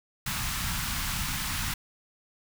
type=band-stop noise; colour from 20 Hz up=pink; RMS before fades=-31 dBFS; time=0.26-1.74 s; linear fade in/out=5 ms; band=210 to 960 Hz; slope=24 dB/octave; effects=none